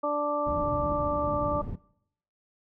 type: harmonic tone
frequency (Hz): 293.4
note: D4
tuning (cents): -2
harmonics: 1 / 2 / 3 / 4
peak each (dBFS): -34 / -28 / -34 / -30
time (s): 0.03-1.62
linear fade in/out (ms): 10
type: low-pass noise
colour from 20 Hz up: white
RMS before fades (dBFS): -35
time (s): 0.46-1.76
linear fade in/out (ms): 10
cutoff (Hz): 140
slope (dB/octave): 12
effects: noise-tail reverb RT60 0.7 s tail -21 dB re dry